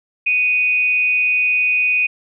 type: tone with amplitude modulation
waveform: sine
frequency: 2489 Hz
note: D#7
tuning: in tune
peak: -11 dBFS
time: 0.26-2.07 s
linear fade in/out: 10 ms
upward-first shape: sine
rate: 237 Hz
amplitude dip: 50%
effects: none